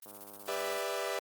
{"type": "noise with tremolo", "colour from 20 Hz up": "blue", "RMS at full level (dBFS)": -48, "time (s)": [0.02, 0.81], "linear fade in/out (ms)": 5, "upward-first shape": "square", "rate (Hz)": 16, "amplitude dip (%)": 65}
{"type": "click train", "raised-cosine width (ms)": 1, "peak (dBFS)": -37, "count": 73, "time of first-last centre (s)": [0.06, 0.773], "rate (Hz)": 101}
{"type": "chord", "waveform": "sawtooth", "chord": "E minor seventh", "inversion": "first", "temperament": "equal with one note detuned", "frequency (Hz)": [399.1, 493.9, 587.3, 659.3], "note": ["G4", "B4", "D5", "E5"], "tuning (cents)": [31, 0, 0, 0], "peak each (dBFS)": -35, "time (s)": [0.48, 1.19], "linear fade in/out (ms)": 2}
{"effects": ["high-pass 200 Hz 12 dB/octave", "Opus 32 kbps"]}